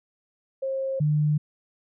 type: tone pair in turn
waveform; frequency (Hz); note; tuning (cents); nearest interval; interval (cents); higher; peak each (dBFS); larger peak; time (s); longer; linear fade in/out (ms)
sine; 535 / 150.13; C5 / D3; +38 / +38; octave + minor seventh; 2200; first; -25 / -19; second; 0.62-1 / 1-1.38; neither; 10
effects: none

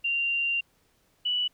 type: tone pair in turn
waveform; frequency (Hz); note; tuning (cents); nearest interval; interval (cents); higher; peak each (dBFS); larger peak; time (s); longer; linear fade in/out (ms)
sine; 2774 / 2956; F7 / F#7; -12 / -2; minor second; 110; second; -24 / -24; neither; 0.04-0.61 / 1.25-1.48; first; 10
effects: pink hiss -67 dBFS RMS until 1.53 s

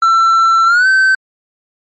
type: tone with pitch glide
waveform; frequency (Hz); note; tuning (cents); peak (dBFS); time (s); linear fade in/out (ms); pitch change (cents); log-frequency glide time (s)
triangle; 1342 to 1541.6; E6 to G6; +31 to -29; -5; 0.02-1.15; 5; +240; 0.66-0.87
effects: MP3 32 kbps

